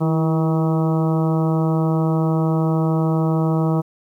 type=harmonic tone with a mistuned harmonic; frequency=159.6 Hz; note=D#3; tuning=44 cents sharp; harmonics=1 / 2 / 3 / 4 / 5 / 6 / 7 / 8; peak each=-17 / -23 / -27 / -29 / -31 / -33 / -34 / -35 dBFS; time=0-3.82 s; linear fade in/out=20 ms; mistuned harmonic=2; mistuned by=+39 cents; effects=9-bit